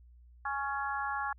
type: harmonic tone with a mistuned harmonic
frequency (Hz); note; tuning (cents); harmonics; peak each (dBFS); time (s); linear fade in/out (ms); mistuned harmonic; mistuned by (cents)
277.2; C#4; 0; 3 / 4 / 5 / 6; -36 / -37 / -38 / -39; 0.45-1.33; 5; 6; +19
effects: added 60 Hz sine -54 dBFS peak until 1.38 s